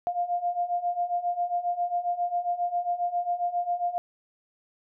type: beating tone pair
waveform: sine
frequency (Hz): 698.5 / 705.9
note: F5 / F5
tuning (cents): 0 / +18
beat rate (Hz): 7.4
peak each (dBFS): -30 / -27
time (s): 0.07-3.98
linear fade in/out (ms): 0
effects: none